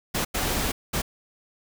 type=noise bursts at uneven times; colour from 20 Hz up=pink; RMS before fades=-26 dBFS; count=3; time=0.14-0.25 / 0.34-0.72 / 0.93-1.02 s; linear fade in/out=10 ms; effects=none